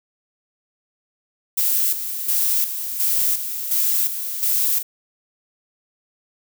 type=noise with tremolo; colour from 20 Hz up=violet; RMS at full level=-19 dBFS; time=1.57-4.83 s; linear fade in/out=10 ms; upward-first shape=square; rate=1.4 Hz; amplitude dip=60%; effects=none